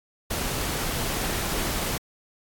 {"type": "noise", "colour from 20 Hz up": "pink", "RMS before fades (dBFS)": -28, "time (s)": [0.3, 1.98], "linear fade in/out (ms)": 10, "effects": ["AAC 64 kbps"]}